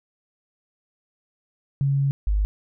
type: tone pair in turn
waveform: sine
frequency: 138.8 / 51.13 Hz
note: C#3 / G#1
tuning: +3 / -26 cents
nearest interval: octave + perfect fourth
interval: 1729 cents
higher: first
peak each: -18 dBFS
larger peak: neither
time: 1.81-2.11 / 2.27-2.45 s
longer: first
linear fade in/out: 0 ms
effects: none